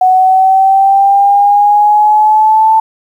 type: exponential sweep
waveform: sine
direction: up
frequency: 740 to 886 Hz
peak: -4 dBFS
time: 0.01-2.8 s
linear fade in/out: 5 ms
effects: 7-bit